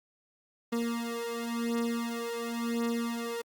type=beating tone pair; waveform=30% pulse; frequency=233.1 / 234.04 Hz; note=A#3 / A#3; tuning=0 / +7 cents; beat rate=0.94 Hz; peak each=-31 dBFS; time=0.72-3.42 s; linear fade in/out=10 ms; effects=Opus 48 kbps